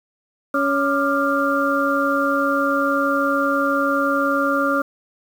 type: harmonic tone with a mistuned harmonic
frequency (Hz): 279.2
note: C#4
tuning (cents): +13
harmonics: 1 / 2 / 4 / 5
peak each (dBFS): -22 / -22 / -22 / -22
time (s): 0.54-4.82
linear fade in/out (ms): 5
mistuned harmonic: 4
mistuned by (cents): +110
effects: 7-bit